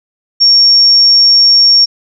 sine tone, 5520 Hz, F8, 21 cents flat, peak -3 dBFS, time 0.4-1.86 s, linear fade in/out 20 ms, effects none

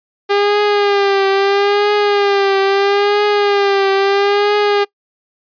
sawtooth tone with vibrato, 402.1 Hz, G4, 44 cents sharp, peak -7 dBFS, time 0.29-4.85 s, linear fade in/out 20 ms, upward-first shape triangle, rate 0.76 Hz, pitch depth 59 cents each way, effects noise-tail reverb RT60 0.1 s tail -23 dB re dry + resampled to 11025 Hz

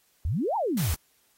sine exponential two-way sweep, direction up then down, 65.41 to 959 to 65.41 Hz, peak -24 dBFS, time 0.25-0.94 s, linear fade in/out 0 ms, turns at 0.56 s
white noise, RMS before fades -34 dBFS, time 0.77-0.95 s, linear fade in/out 5 ms
effects white hiss -66 dBFS RMS until 1.37 s + AAC 48 kbps

